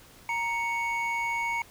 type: tone pair together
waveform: triangle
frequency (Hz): 935 / 2220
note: A#5 / C#7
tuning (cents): +5 / +2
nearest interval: octave + minor third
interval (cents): 1497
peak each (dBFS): -28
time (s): 0.29-1.62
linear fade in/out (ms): 2
effects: pink hiss -53 dBFS RMS until 1.7 s